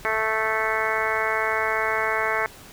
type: harmonic tone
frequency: 219.6 Hz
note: A3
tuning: 3 cents flat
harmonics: 2 / 3 / 4 / 5 / 6 / 7 / 8 / 9 / 10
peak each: -30 / -30 / -30 / -30 / -30 / -30 / -30 / -30 / -30 dBFS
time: 0.05-2.46 s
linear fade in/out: 0 ms
effects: pink hiss -45 dBFS RMS until 2.72 s